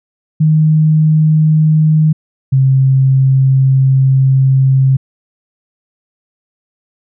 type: tone pair in turn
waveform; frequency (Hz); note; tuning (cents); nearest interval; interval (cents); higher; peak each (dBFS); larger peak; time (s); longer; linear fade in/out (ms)
sine; 155.56 / 133.52; D#3 / C3; 0 / +35; minor third; 265; first; -6; neither; 0.4-2.13 / 2.52-4.97; second; 10
effects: none